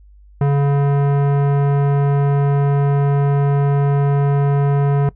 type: tone with tanh clipping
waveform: sine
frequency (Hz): 141.4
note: C#3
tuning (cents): +35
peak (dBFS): -14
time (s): 0.41-5.09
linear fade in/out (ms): 2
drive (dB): 17
effects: noise-tail reverb RT60 0.1 s tail -20 dB re dry + added 50 Hz sine -42 dBFS peak until 5.15 s